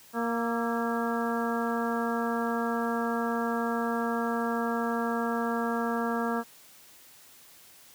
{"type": "harmonic tone with a mistuned harmonic", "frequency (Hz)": 233.1, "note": "A#3", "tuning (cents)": 0, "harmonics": [1, 2, 3, 4, 5, 6, 7], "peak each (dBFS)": [-30, -33, -35, -36, -37, -38, -38], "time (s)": [0.13, 6.44], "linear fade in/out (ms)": 50, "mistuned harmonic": 6, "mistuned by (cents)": -60, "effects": ["white hiss -54 dBFS RMS until 7.94 s", "high-pass 60 Hz 12 dB/octave"]}